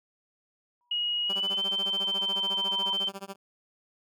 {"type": "tone with exponential growth", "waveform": "sine", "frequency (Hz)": 967, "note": "B5", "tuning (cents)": -37, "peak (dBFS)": -32, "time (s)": [0.81, 2.93], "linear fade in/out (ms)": 0, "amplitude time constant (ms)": 460}
{"type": "tone with pitch glide", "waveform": "sine", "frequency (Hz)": [2892, 3100], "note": ["F#7", "G7"], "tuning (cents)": [-40, -20], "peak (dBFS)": -26, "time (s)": [0.91, 3.09], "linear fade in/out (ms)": 5, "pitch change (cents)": 120, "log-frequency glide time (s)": [1.26, 1.64]}
{"type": "tone with tremolo", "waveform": "10% pulse", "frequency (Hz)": 196, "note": "G3", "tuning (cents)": 0, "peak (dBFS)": -27, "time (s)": [1.29, 3.36], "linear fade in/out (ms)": 10, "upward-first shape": "sine", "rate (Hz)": 14, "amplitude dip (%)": 100}
{"effects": []}